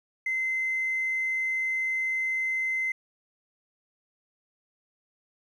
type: tone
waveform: triangle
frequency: 2064 Hz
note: C7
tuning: 24 cents flat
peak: -22 dBFS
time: 0.26-2.92 s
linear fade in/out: 5 ms
effects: tanh soft clip ceiling -23 dBFS